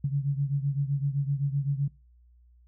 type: beating tone pair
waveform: sine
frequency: 138.5 / 146.3 Hz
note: C#3 / D3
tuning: -1 / -6 cents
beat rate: 7.8 Hz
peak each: -26 / -30 dBFS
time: 0.04-1.88 s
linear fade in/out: 5 ms
effects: noise-tail reverb RT60 0.3 s tail -23 dB re dry + added 60 Hz sine -55 dBFS peak until 2.67 s